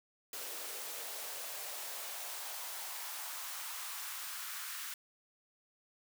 white noise with high-pass filter sweep, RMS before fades -43 dBFS, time 0.33-4.94 s, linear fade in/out 2 ms, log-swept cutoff 420 to 1400 Hz, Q 1.9, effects none

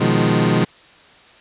25% pulse chord, F half-diminished seventh, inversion second, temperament equal, 123.47 / 155.56 / 174.61 / 207.7 Hz, Cb3 / Eb3 / F3 / Ab3, 0 / 0 / 0 / 0 cents, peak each -16 dBFS, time 0-0.65 s, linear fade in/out 10 ms, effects white hiss -47 dBFS RMS until 1.4 s + resampled to 8000 Hz

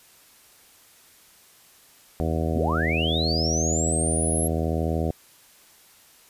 harmonic tone, 80.6 Hz, E2, 38 cents flat, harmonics 1 / 2 / 3 / 4 / 5 / 6 / 7 / 8 / 9, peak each -26 / -29 / -31 / -32 / -33 / -34 / -34 / -35 / -36 dBFS, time 2.2-5.11 s, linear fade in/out 0 ms
sine linear sweep, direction up, 58.27 to 11310 Hz, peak -25 dBFS, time 2.54-4.48 s, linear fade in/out 10 ms
effects white hiss -54 dBFS RMS until 6.29 s + resampled to 32000 Hz

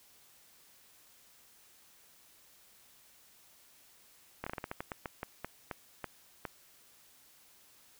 slowing click train, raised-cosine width 0.5 ms, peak -22 dBFS, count 15, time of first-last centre 4.44-6.452 s, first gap 25 ms, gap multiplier 1.24, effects white hiss -62 dBFS RMS until 7.99 s

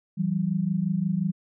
sine tone pair together, 165.62 / 191.3 Hz, E3 / G3, +8 / -42 cents, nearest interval major second, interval 250 cents, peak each -26 / -25 dBFS, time 0.17-1.32 s, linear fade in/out 20 ms, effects none

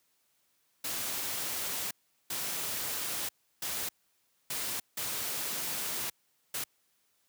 white noise bursts at uneven times, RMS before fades -35 dBFS, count 6, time 0.84-1.91 / 2.3-3.29 / 3.62-3.89 / 4.5-4.8 / 4.97-6.1 / 6.54-6.64 s, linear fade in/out 5 ms, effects white hiss -73 dBFS RMS until 7.28 s + high-pass 80 Hz 12 dB/octave

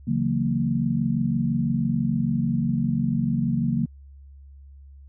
sine chord, F# dominant seventh, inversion second, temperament equal with one note detuned, 138.59 / 164.81 / 185 / 230.4 Hz, C#3 / E3 / F#3 / A#3, 0 / 0 / 0 / -20 cents, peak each -26 / -28 / -28 / -24 dBFS, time 0.07-3.86 s, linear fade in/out 10 ms, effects added 69 Hz sine -43 dBFS peak until 5.08 s

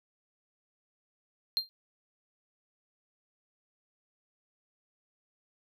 triangle tone with exponential decay, 4186 Hz, C8, in tune, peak -21 dBFS, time 1.57-1.69 s, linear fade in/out 0 ms, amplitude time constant 25 ms, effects none

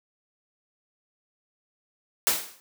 white noise with exponential decay, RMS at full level -19 dBFS, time 2.27-2.6 s, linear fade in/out 0 ms, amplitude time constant 71 ms, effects high-pass 200 Hz 12 dB/octave

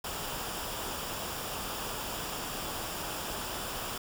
pink noise with comb filter, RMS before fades -37 dBFS, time 0.04-3.98 s, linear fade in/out 5 ms, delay 0.48 ms, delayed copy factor -0.5, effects none

